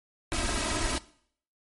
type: noise with comb filter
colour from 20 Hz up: pink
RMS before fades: -29 dBFS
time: 0.32-0.98 s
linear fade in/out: 0 ms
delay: 3.1 ms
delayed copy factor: +0.9
effects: noise-tail reverb RT60 0.6 s tail -19 dB re dry + MP3 48 kbps